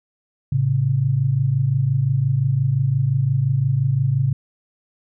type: tone pair together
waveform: sine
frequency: 110.74 / 136.5 Hz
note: A2 / C#3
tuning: +12 / -26 cents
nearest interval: major third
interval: 362 cents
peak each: -21 / -17 dBFS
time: 0.52-4.33 s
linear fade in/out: 5 ms
effects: none